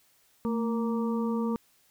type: harmonic tone with a mistuned harmonic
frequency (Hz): 233.4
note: A#3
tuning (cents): +2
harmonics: 1 / 2 / 4 / 5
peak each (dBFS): -27 / -33 / -39 / -41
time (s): 0.45-1.56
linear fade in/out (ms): 0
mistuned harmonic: 1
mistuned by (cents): -58
effects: white hiss -65 dBFS RMS until 1.9 s